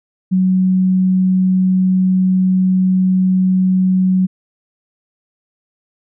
sine tone, 186.1 Hz, F#3, 10 cents sharp, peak -10 dBFS, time 0.31-4.27 s, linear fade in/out 20 ms, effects none

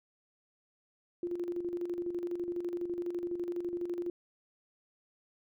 sine tone with tremolo, 349.2 Hz, F4, in tune, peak -31 dBFS, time 1.23-4.1 s, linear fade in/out 2 ms, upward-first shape square, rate 12 Hz, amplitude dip 55%, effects none

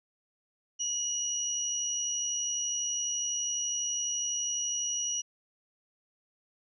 sine tone pair together, 2907 / 5814 Hz, F#7 / F#8, -31 / -31 cents, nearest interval octave, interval 1200 cents, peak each -37 / -30 dBFS, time 0.79-5.22 s, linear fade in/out 20 ms, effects none

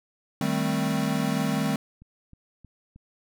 square chord, A half-diminished seventh, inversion second, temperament equal, 155.56 / 196 / 220 / 261.6 Hz, Eb3 / G3 / A3 / C4, 0 / 0 / 0 / 0 cents, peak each -30 dBFS, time 0.41-1.76 s, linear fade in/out 2 ms
click train, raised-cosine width 5 ms, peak -36 dBFS, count 4, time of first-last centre 2.02-2.96 s, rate 3.19 Hz
effects none

